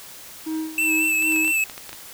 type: tone with tremolo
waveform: triangle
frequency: 316.5 Hz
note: D#4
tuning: 30 cents sharp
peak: -21 dBFS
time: 0.46-1.52 s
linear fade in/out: 10 ms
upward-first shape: sine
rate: 2.5 Hz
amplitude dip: 80%
type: tone with vibrato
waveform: square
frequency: 2637 Hz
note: E7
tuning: in tune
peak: -19 dBFS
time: 0.78-1.64 s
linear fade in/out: 2 ms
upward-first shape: sine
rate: 4.5 Hz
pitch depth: 33 cents each way
type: clicks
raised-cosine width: 0.2 ms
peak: -18 dBFS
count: 9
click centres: 1.224 / 1.322 / 1.362 / 1.447 / 1.479 / 1.698 / 1.779 / 1.893 / 1.93 s
effects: white hiss -41 dBFS RMS until 2.13 s